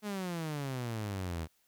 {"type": "exponential sweep", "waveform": "sawtooth", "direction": "down", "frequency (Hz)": [213.7, 77.78], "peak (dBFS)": -31, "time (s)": [0.02, 1.48], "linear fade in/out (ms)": 50, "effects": ["white hiss -72 dBFS RMS until 1.67 s"]}